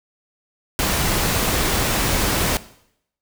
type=noise; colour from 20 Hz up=pink; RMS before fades=-20 dBFS; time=0.79-2.57 s; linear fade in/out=0 ms; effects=noise-tail reverb RT60 0.7 s tail -17 dB re dry